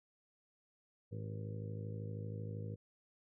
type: harmonic tone with a mistuned harmonic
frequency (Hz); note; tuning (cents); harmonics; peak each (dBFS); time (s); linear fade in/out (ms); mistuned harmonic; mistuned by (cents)
52.8; G#1; +29; 2 / 3 / 4 / 5 / 6 / 7 / 8 / 9 / 10; -42 / -48 / -53 / -56 / -59 / -60 / -59 / -52 / -61; 1.11-2.76; 20; 8; -66
effects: none